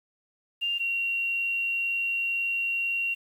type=tone pair in turn; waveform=sine; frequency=2794 / 2751 Hz; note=F7 / F7; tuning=0 / -27 cents; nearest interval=unison; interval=27 cents; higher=first; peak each=-25 dBFS; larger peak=neither; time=0.61-0.79 / 0.79-3.15 s; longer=second; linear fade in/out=20 ms; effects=9-bit